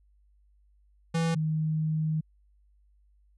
square / sine tone pair in turn, 164.81 / 156.41 Hz, E3 / D#3, 0 / +9 cents, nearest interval minor second, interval 91 cents, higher first, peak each -25 / -25 dBFS, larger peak neither, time 1.14-1.35 / 1.35-2.21 s, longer second, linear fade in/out 10 ms, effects added 50 Hz sine -60 dBFS peak until 3.37 s + resampled to 22050 Hz

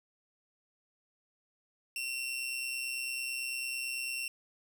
sawtooth tone with amplitude modulation, 2720 Hz, F7, 46 cents flat, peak -29 dBFS, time 1.96-4.28 s, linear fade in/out 2 ms, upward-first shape sine, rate 129 Hz, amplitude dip 50%, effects none

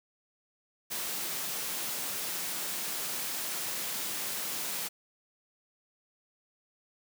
white high-pass noise, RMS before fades -35 dBFS, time 0.9-4.89 s, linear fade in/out 20 ms, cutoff 130 Hz, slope 48 dB/octave, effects none

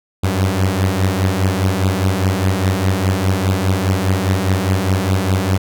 sawtooth beating tone pair, 92.5 / 97.4 Hz, F#2 / G2, 0 / -11 cents, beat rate 4.9 Hz, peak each -13 dBFS, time 0.23-5.58 s, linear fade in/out 10 ms, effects none

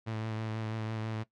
sawtooth tone with vibrato, 110.4 Hz, A2, 6 cents sharp, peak -30 dBFS, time 0.06-1.24 s, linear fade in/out 20 ms, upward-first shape triangle, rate 6.1 Hz, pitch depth 28 cents each way, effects noise-tail reverb RT60 0.1 s tail -17 dB re dry + low-pass 4000 Hz 12 dB/octave

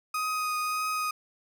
35% pulse tone with vibrato, 1249 Hz, D#6, 6 cents sharp, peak -26 dBFS, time 0.14-1.11 s, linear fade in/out 5 ms, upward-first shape triangle, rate 1.7 Hz, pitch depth 14 cents each way, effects none

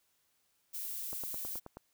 violet noise, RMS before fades -40 dBFS, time 0.73-1.6 s, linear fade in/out 20 ms
click train, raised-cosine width 1 ms, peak -31 dBFS, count 7, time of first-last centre 1.13-1.77 s, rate 9.37 Hz
effects white hiss -75 dBFS RMS until 1.93 s

